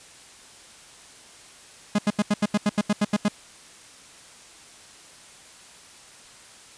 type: tone bursts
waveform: 45% pulse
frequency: 207.7 Hz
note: G#3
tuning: in tune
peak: -18 dBFS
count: 12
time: 1.95-3.284 s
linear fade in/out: 5 ms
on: 36 ms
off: 82 ms
effects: white hiss -48 dBFS RMS until 6.77 s + resampled to 22050 Hz